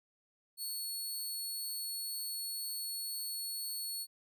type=tone; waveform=15% pulse; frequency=4398 Hz; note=C#8; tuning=14 cents flat; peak=-31 dBFS; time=0.57-4.07 s; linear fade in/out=50 ms; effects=none